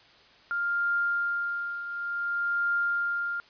sine tone with tremolo, 1400 Hz, F6, 4 cents sharp, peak -23 dBFS, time 0.51-3.4 s, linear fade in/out 0 ms, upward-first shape triangle, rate 0.56 Hz, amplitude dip 70%, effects white hiss -56 dBFS RMS until 3.49 s + resampled to 11025 Hz

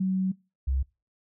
sine tone pair in turn, 188.3 / 66.57 Hz, F#3 / C2, +31 / +31 cents, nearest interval octave + tritone, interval 1800 cents, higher first, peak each -23 dBFS, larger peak neither, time 0-0.32 / 0.67-0.83 s, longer first, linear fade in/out 10 ms, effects noise-tail reverb RT60 0.3 s tail -24 dB re dry

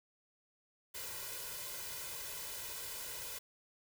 white noise with comb filter, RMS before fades -44 dBFS, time 0.94-3.39 s, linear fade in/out 10 ms, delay 2 ms, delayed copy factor +0.8, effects none

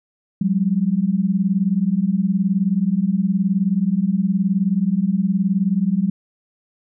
sine beating tone pair, 181 / 200 Hz, F#3 / G3, -38 / +35 cents, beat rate 19 Hz, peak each -19 / -18 dBFS, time 0.41-6.1 s, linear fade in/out 5 ms, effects none

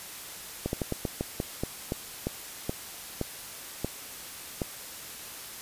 slowing click train, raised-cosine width 2 ms, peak -15 dBFS, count 14, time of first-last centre 0.66-4.618 s, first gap 71 ms, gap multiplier 1.22, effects white hiss -42 dBFS RMS until 5.61 s + resampled to 32000 Hz

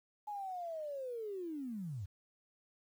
sine linear sweep, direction down, 848 to 85 Hz, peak -39 dBFS, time 0.27-2.06 s, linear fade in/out 10 ms, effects 11-bit

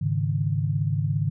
sine chord, Ab suspended fourth, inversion none, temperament just, 103.83 / 138.43 / 155.74 Hz, Ab2 / Db3 / Eb3, 0 / -2 / +2 cents, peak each -26 dBFS, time 0.01-1.3 s, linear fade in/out 10 ms, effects none

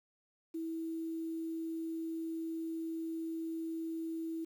sine tone with quantisation, 325.9 Hz, E4, 20 cents flat, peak -36 dBFS, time 0.54-4.45 s, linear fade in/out 10 ms, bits 10, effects none

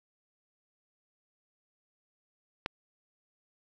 click, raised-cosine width 0.3 ms, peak -15 dBFS, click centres 2.661 s, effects none

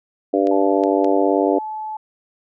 harmonic tone, 98.2 Hz, G2, 4 cents sharp, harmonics 3 / 4 / 5 / 6 / 7, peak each -19 / -20 / -21 / -22 / -22 dBFS, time 0.33-1.59 s, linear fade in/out 10 ms
clicks, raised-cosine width 0.2 ms, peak -19 dBFS, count 3, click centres 0.471 / 0.837 / 1.045 s
sine tone, 864 Hz, A5, 32 cents flat, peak -25 dBFS, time 0.51-1.97 s, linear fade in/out 5 ms
effects none

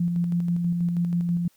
sine tone with tremolo, 172.9 Hz, F3, 17 cents flat, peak -20 dBFS, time 0-1.48 s, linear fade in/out 5 ms, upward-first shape square, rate 6.2 Hz, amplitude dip 30%, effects white hiss -63 dBFS RMS until 1.56 s

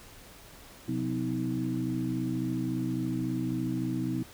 harmonic tone with a mistuned harmonic, 63.6 Hz, C2, 48 cents flat, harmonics 2 / 3 / 4 / 5, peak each -34 / -36 / -33 / -33 dBFS, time 0.88-4.23 s, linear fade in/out 5 ms, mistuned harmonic 3, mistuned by -85 cents, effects pink hiss -51 dBFS RMS until 4.33 s

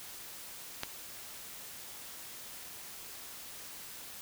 click, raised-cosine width 0.2 ms, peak -16 dBFS, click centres 0.834 s, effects white hiss -47 dBFS RMS until 4.21 s

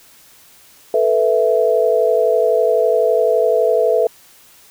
sine chord, A suspended second, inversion none, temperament equal with one note detuned, 440 / 491.9 / 659.3 Hz, A4 / B4 / E5, 0 / -7 / 0 cents, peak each -16 dBFS, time 0.94-4.07 s, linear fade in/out 2 ms, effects white hiss -47 dBFS RMS until 4.7 s

